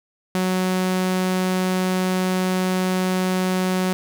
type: tone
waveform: sawtooth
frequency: 185 Hz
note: F#3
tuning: in tune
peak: -15 dBFS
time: 0.35-3.93 s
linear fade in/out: 0 ms
effects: none